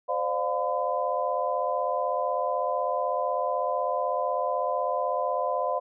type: tone cluster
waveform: sine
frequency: 519 / 595 / 705 / 1011 Hz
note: C5 / D5 / F5 / B5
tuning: -14 / +22 / +16 / +40 cents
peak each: -30 dBFS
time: 0.08-5.8 s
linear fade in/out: 20 ms
effects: none